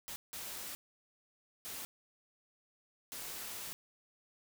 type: noise bursts at uneven times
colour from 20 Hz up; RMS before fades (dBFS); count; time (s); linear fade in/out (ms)
white; -44; 4; 0.08-0.16 / 0.33-0.75 / 1.65-1.85 / 3.12-3.73; 0
effects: none